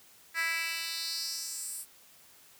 10% pulse tone with high-pass filter sweep, 329.6 Hz, E4, in tune, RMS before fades -35 dBFS, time 0.34-1.86 s, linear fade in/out 50 ms, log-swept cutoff 1800 to 10000 Hz, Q 3, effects white hiss -58 dBFS RMS until 2.59 s + high-pass 60 Hz 12 dB/octave

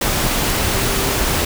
sine tone in noise, 392 Hz, G4, in tune, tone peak -27 dBFS, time 0.73-1.22 s, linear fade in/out 5 ms, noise pink, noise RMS -18 dBFS, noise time 0.01-1.45 s, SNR -12 dB, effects none

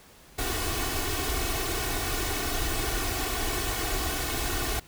pink noise with comb filter, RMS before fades -29 dBFS, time 0.38-4.8 s, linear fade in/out 10 ms, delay 2.7 ms, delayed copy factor +0.9, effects pink hiss -53 dBFS RMS until 4.87 s

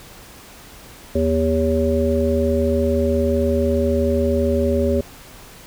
harmonic tone, 80 Hz, D#2, 49 cents sharp, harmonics 1 / 3 / 5 / 7, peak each -21 / -21 / -21 / -21 dBFS, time 1.15-5.01 s, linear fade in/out 5 ms, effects pink hiss -42 dBFS RMS until 5.66 s

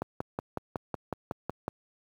click train, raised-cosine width 1 ms, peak -17 dBFS, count 10, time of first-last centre 0.02-1.681 s, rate 5.42 Hz, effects high-pass 80 Hz 12 dB/octave + 9-bit

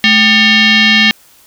sine tone with frequency modulation, 215.1 Hz, A3, 39 cents flat, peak -5 dBFS, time 0.04-1.11 s, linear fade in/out 0 ms, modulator 999 Hz, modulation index 3.6, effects white hiss -45 dBFS RMS until 1.46 s

